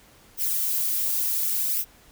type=noise with flanger; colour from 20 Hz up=violet; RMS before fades=-25 dBFS; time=0.37-1.85 s; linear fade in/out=50 ms; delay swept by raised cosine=0.34 to 4.74 ms; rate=0.69 Hz; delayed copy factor=+0.5; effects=pink hiss -54 dBFS RMS until 2.11 s